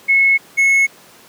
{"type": "tone pair in turn", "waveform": ["sine", "triangle"], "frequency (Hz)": [2187, 2187], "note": ["C#7", "C#7"], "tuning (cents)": [-24, -24], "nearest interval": "unison", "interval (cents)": 0, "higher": "neither", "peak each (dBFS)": [-9, -8], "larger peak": "second", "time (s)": [[0.08, 0.38], [0.57, 0.87]], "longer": "neither", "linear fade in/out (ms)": 20, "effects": ["pink hiss -44 dBFS RMS until 1.28 s", "high-pass 200 Hz 12 dB/octave"]}